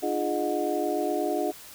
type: tone cluster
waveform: sine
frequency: 298.7 / 346.1 / 415.5 / 617 / 728 Hz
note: D4 / F4 / G#4 / D#5 / F#5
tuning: +29 / -16 / +1 / -15 / -28 cents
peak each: -31 dBFS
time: 0.02-1.52 s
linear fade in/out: 20 ms
effects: white hiss -46 dBFS RMS until 1.74 s